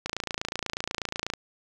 click train, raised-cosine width 0.2 ms, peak -12 dBFS, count 37, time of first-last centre 0.06-1.337 s, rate 28.2 Hz, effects 9-bit

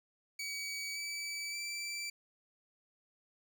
20% pulse tone with pitch steps, 2273 / 2303 / 2334 Hz, C#7 / D7 / D7, +43 / -34 / -11 cents, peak -33 dBFS, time 0.39-2.1 s, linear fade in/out 5 ms, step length 570 ms, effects none

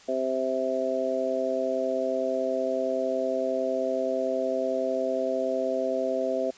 harmonic tone, 130.81 Hz, C3, in tune, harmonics 2 / 3 / 4 / 5, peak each -33 / -32 / -29 / -28 dBFS, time 0.08-6.51 s, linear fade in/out 10 ms, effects white hiss -52 dBFS RMS until 6.57 s + resampled to 16000 Hz

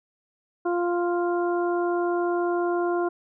harmonic tone, 349.2 Hz, F4, in tune, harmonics 1 / 2 / 3 / 4, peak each -23 / -29 / -33 / -35 dBFS, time 0.65-3.09 s, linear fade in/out 10 ms, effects none

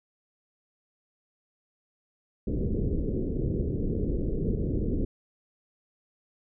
pink low-pass noise, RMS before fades -28 dBFS, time 2.47-5.05 s, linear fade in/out 5 ms, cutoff 470 Hz, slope 48 dB/octave, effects none

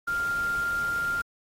sine tone in noise, 1396.9 Hz, F6, in tune, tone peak -25 dBFS, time 0.07-1.22 s, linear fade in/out 10 ms, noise pink, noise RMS -42 dBFS, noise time 0.07-1.22 s, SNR +14 dB, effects AAC 48 kbps

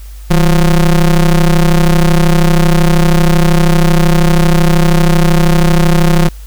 square ring-modulated tone, 89.3 Hz, F2, 39 cents sharp, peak -3 dBFS, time 0.3-6.29 s, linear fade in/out 10 ms, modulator 72.9 Hz, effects added 50 Hz sine -26 dBFS peak until 6.46 s + white hiss -42 dBFS RMS until 6.46 s

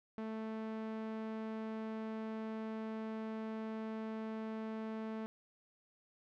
sawtooth tone with low-pass filter, 220.2 Hz, A3, 2 cents sharp, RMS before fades -42 dBFS, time 0.18-5.26 s, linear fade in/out 0 ms, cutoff 2000 Hz, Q 0.5, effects none

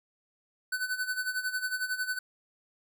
square tone with tremolo, 1505 Hz, F#6, 29 cents sharp, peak -28 dBFS, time 0.72-2.19 s, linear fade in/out 5 ms, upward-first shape sine, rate 11 Hz, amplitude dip 75%, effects none

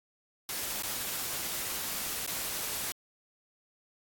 white noise with dropouts, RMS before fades -35 dBFS, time 0.49-2.92 s, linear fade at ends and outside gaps 1 ms, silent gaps 0.824-0.833 / 2.264-2.275 s, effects AAC 64 kbps

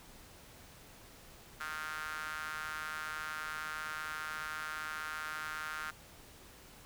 sawtooth tone with high-pass filter, 154.8 Hz, D#3, 9 cents flat, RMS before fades -41 dBFS, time 1.6-5.91 s, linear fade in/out 10 ms, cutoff 1400 Hz, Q 5.1, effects pink hiss -56 dBFS RMS until 6.85 s

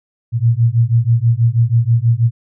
sine beating tone pair, 113.7 / 119.9 Hz, A#2 / A#2, -43 / +49 cents, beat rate 6.2 Hz, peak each -13 dBFS, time 0.32-2.31 s, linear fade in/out 50 ms, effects none

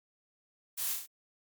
blue noise with echo, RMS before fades -35 dBFS, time 0.77-0.94 s, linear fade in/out 20 ms, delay 32 ms, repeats 4, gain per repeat -3 dB, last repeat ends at 1.068 s, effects Opus 48 kbps

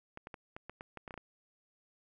clicks, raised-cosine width 0.5 ms, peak -29 dBFS, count 11, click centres 0.174 / 0.271 / 0.342 / 0.565 / 0.696 / 0.809 / 0.973 / 1.078 / 1.108 / 1.141 / 1.177 s, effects none

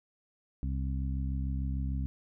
harmonic tone, 66.7 Hz, C2, 34 cents sharp, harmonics 1 / 2 / 3 / 4, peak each -31 / -37 / -41 / -43 dBFS, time 0.63-2.06 s, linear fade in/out 0 ms, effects none

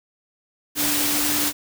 sine tone in noise, 293.7 Hz, D4, in tune, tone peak -28 dBFS, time 0.75-1.53 s, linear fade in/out 50 ms, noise white, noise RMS -22 dBFS, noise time 0.75-1.53 s, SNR -9 dB, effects none

